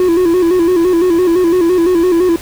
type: tone with vibrato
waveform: triangle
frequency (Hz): 350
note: F4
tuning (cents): +4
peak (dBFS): -6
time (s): 0-2.36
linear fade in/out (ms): 2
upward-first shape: square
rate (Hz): 5.9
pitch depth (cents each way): 76
effects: pink hiss -31 dBFS RMS until 2.41 s